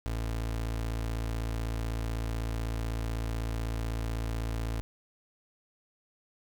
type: tone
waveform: 30% pulse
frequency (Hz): 56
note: A1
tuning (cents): +31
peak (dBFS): -28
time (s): 0.06-4.81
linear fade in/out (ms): 0
effects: none